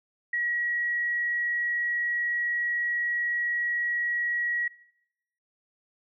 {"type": "tone", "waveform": "sine", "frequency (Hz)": 1913, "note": "A#6", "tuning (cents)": 44, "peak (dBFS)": -25, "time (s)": [0.33, 4.68], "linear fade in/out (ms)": 5, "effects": ["noise-tail reverb RT60 0.8 s tail -21 dB re dry"]}